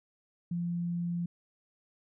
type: tone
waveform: sine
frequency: 172.7 Hz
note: F3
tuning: 19 cents flat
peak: -30 dBFS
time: 0.51-1.26 s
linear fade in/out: 5 ms
effects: none